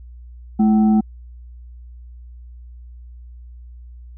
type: tone with frequency modulation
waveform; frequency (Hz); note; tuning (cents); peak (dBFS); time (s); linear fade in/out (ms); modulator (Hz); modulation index
sine; 214.9; A3; -41; -11; 0.59-1.01; 10; 548; 0.38
effects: added 60 Hz sine -36 dBFS peak until 4.17 s